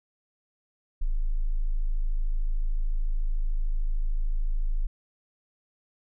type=tone; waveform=sine; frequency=26.78 Hz; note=A0; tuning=46 cents flat; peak=-22 dBFS; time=1.01-4.87 s; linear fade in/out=10 ms; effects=none